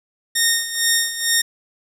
10% pulse tone with tremolo, 1844 Hz, A#6, 19 cents flat, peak -5 dBFS, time 0.35-1.42 s, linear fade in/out 10 ms, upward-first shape sine, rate 2.2 Hz, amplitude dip 75%, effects resampled to 32000 Hz + 7-bit

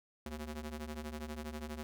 sawtooth ring-modulated tone, 151.5 Hz, D#3, 46 cents flat, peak -34 dBFS, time 0.26-1.83 s, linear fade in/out 0 ms, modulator 81.9 Hz, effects none

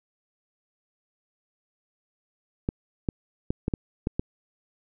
clicks, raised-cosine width 3 ms, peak -12 dBFS, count 7, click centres 2.689 / 3.088 / 3.505 / 3.681 / 3.738 / 4.071 / 4.195 s, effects none

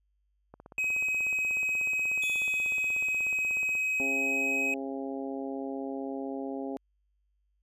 click train, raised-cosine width 1 ms, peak -33 dBFS, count 54, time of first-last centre 0.54-3.752 s, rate 16.5 Hz
triangle tone, 2536 Hz, D#7, 32 cents sharp, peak -25 dBFS, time 0.78-4.74 s, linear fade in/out 2 ms
sawtooth tone with exponential decay, 3445 Hz, A7, 37 cents flat, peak -33 dBFS, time 2.22-3.6 s, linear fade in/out 5 ms, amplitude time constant 300 ms
harmonic tone, 135.7 Hz, C#3, 36 cents flat, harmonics 2 / 3 / 4 / 5 / 6, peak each -35 / -39 / -41 / -43 / -45 dBFS, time 4-6.77 s, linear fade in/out 0 ms
effects added 50 Hz sine -70 dBFS peak until 7.62 s + resampled to 32000 Hz

